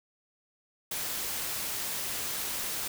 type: noise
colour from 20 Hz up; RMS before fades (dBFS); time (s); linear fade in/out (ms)
white; -34; 0.91-2.88; 5
effects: none